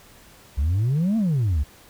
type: exponential two-way sweep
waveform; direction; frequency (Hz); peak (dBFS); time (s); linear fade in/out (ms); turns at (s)
sine; up then down; 64.9 to 231.7 to 64.9; -16; 0.57-1.64; 20; 1.17
effects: tanh soft clip ceiling -17 dBFS + pink hiss -50 dBFS RMS until 1.89 s